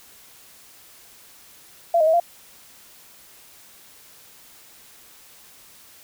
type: tone with pitch steps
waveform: sine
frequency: 680 / 625 / 644 / 690 Hz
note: F5 / D#5 / E5 / F5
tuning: -46 / +8 / -41 / -21 cents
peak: -14 dBFS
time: 1.94-2.2 s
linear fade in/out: 5 ms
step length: 65 ms
effects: white hiss -49 dBFS RMS until 6.03 s